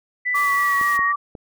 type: tone with pitch glide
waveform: sine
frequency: 1986 to 1874.5 Hz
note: B6 to A#6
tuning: +9 to +9 cents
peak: -19 dBFS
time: 0.25-1.13 s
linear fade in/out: 20 ms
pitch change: -100 cents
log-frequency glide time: 0.43-1.01 s
type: tone with vibrato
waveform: sine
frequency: 1143 Hz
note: D6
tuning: 47 cents flat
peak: -19 dBFS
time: 0.34-1.16 s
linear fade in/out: 10 ms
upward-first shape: sine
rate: 4.1 Hz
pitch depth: 28 cents each way
type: noise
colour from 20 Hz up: white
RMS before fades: -36 dBFS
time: 0.34-0.98 s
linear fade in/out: 20 ms
type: clicks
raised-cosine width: 2 ms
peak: -23 dBFS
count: 3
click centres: 0.813 / 0.992 / 1.352 s
effects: none